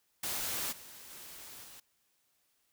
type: noise with level steps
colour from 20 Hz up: white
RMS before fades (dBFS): -36 / -51 / -49 / -52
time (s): 0.23-1.8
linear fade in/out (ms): 5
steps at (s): 0.71 / 1.09 / 1.63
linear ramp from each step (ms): 20
effects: white hiss -75 dBFS RMS until 2.72 s